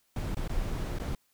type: noise with dropouts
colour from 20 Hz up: brown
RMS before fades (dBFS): -32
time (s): 0.16-1.15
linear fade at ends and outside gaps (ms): 2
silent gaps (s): 0.347-0.368 / 0.478-0.494 / 0.987-0.998
effects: white hiss -71 dBFS RMS until 1.33 s